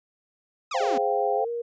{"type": "exponential sweep", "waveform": "sawtooth", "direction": "down", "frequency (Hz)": [1324, 233.1], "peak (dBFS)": -25, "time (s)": [0.71, 0.98], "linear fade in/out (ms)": 5}
{"type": "chord", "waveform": "sine", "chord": "C suspended fourth", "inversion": "none", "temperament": "equal", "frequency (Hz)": [523.3, 698.5, 784], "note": ["C5", "F5", "G5"], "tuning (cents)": [0, 0, 0], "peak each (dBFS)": -27, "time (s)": [0.74, 1.45], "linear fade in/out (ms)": 10}
{"type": "tone with pitch glide", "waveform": "sine", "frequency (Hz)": [415.3, 471.6], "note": ["G#4", "A#4"], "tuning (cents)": [0, 20], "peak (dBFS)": -27, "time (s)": [0.8, 1.62], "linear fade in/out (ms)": 10, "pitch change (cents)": 220, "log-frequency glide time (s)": [1.36, 1.49]}
{"effects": ["resampled to 16000 Hz"]}